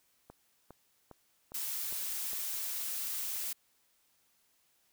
click train, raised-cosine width 1 ms, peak -35 dBFS, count 6, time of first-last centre 0.3-2.333 s, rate 2.46 Hz
blue noise, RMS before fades -37 dBFS, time 1.54-3.53 s, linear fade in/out 5 ms
effects white hiss -72 dBFS RMS until 4.92 s

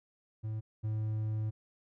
triangle tone pair in turn, 109.1 / 108.41 Hz, A2 / A2, -14 / -25 cents, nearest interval unison, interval 11 cents, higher first, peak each -32 / -29 dBFS, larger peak second, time 0.43-0.61 / 0.83-1.51 s, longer second, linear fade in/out 20 ms, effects none

